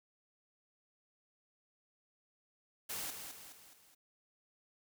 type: noise with echo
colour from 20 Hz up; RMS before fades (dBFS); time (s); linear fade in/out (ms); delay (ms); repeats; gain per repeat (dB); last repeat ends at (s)
white; -41; 2.89-3.11; 10; 210; 4; -6; 3.95
effects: none